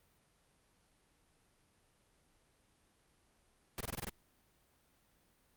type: noise bursts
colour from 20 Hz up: pink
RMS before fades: -40 dBFS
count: 7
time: 3.78-4.095 s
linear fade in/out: 2 ms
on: 27 ms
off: 21 ms
effects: pink hiss -72 dBFS RMS until 5.56 s + Opus 32 kbps